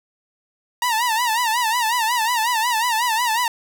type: tone with vibrato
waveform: sawtooth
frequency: 931 Hz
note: A#5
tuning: 2 cents flat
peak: -14 dBFS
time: 0.82-3.48 s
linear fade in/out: 2 ms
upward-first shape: sine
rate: 5.5 Hz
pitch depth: 120 cents each way
effects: none

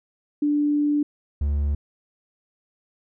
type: tone pair in turn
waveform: sine / triangle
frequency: 293.7 / 72.23 Hz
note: D4 / D2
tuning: 0 / -28 cents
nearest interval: 2 octaves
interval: 2428 cents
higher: first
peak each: -18 dBFS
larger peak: neither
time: 0.42-1.03 / 1.41-1.75 s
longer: first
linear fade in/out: 5 ms
effects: none

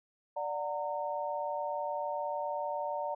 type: chord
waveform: sine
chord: D augmented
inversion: none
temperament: just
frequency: 587.3 / 734.2 / 917.7 Hz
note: D5 / F#5 / A#5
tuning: 0 / -14 / -27 cents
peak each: -36 / -39 / -36 dBFS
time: 0.36-3.15 s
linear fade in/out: 10 ms
effects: none

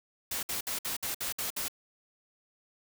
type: noise bursts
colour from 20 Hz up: white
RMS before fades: -34 dBFS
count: 8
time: 0.31-1.683 s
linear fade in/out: 5 ms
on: 120 ms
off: 59 ms
effects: none

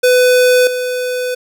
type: tone with level steps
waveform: square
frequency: 500 Hz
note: B4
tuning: 21 cents sharp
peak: -8 / -17 dBFS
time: 0.03-1.35 s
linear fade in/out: 10 ms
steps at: 0.67 s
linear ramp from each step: 2 ms
effects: none

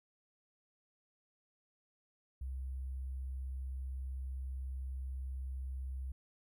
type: tone with sample-and-hold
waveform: sine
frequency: 65.41 Hz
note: C2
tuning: in tune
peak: -38 dBFS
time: 2.41-6.12 s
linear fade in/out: 5 ms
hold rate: 11025 Hz
effects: none

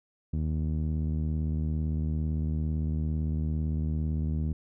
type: tone with low-pass filter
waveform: sawtooth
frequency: 77.78 Hz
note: D#2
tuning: in tune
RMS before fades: -29 dBFS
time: 0.33-4.53 s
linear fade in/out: 5 ms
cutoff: 210 Hz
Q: 1.5
effects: none

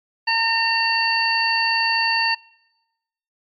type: harmonic tone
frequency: 911 Hz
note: A#5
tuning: 40 cents flat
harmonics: 1 / 2 / 3 / 5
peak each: -22 / -22 / -22 / -22 dBFS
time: 0.27-2.35 s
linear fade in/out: 10 ms
effects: noise-tail reverb RT60 1.0 s tail -25 dB re dry + MP3 64 kbps

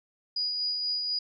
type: tone with tremolo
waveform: sine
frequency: 4907 Hz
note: D#8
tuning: 25 cents flat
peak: -26 dBFS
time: 0.36-1.19 s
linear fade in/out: 5 ms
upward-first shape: sine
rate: 4.1 Hz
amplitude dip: 30%
effects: none

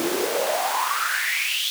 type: noise with high-pass filter sweep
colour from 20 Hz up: pink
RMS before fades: -24 dBFS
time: 0-1.7 s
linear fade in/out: 0 ms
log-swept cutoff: 300 to 3500 Hz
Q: 6.4
effects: none

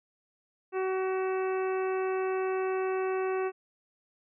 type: harmonic tone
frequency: 377.3 Hz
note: F#4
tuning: 34 cents sharp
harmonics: 1 / 2 / 3 / 4 / 5 / 6 / 7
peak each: -28 / -37 / -39 / -43 / -46 / -49 / -45 dBFS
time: 0.72-3.52 s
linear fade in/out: 50 ms
effects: none

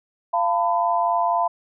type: tone cluster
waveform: sine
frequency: 691 / 898 / 1002 Hz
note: F5 / A5 / B5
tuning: -19 / +35 / +25 cents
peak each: -21 / -24 / -22 dBFS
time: 0.33-1.48 s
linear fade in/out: 10 ms
effects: none

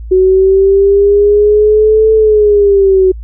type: linear two-way sweep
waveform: sine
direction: up then down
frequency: 371.1 to 440 to 371.1 Hz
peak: -4 dBFS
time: 0.11-3.12 s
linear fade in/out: 10 ms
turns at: 2.13 s
effects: added 56 Hz sine -22 dBFS peak until 3.23 s

